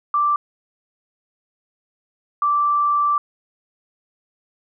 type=tone pair in turn; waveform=sine; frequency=1174 / 1169.8 Hz; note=D6 / D6; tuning=-1 / -7 cents; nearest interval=unison; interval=6 cents; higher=first; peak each=-15 dBFS; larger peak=neither; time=0.14-0.36 / 2.42-3.18 s; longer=second; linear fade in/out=2 ms; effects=none